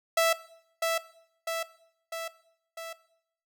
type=tone with echo; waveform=sawtooth; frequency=659.3 Hz; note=E5; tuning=in tune; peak=-17 dBFS; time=0.17-0.33 s; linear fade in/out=5 ms; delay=650 ms; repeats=4; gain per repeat=-4 dB; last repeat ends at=2.93 s; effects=noise-tail reverb RT60 0.7 s tail -18 dB re dry